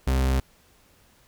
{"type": "tone", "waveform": "40% pulse", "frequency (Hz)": 65.41, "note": "C2", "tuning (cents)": 0, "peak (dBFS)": -19, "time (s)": [0.07, 0.4], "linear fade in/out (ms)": 5, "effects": ["pink hiss -59 dBFS RMS until 1.27 s"]}